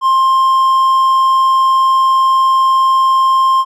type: tone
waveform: triangle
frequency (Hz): 1057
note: C6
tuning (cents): +17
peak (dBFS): -6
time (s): 0.01-3.65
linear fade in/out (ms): 50
effects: none